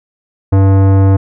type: tone with tanh clipping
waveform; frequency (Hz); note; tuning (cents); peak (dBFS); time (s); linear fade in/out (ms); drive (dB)
sine; 97; G2; -18; -7; 0.52-1.17; 10; 18
effects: none